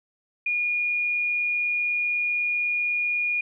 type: tone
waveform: sine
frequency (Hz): 2436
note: D#7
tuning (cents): -37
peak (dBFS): -22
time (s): 0.46-3.41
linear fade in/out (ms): 5
effects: none